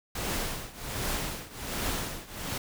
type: noise with tremolo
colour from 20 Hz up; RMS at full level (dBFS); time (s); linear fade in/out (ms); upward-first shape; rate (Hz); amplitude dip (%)
pink; -30; 0.15-2.58; 5; triangle; 1.3; 90
effects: none